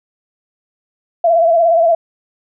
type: tone with vibrato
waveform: sine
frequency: 671 Hz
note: E5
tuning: 31 cents sharp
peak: -8 dBFS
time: 1.24-1.95 s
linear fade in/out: 5 ms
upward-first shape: sine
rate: 17 Hz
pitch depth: 59 cents each way
effects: none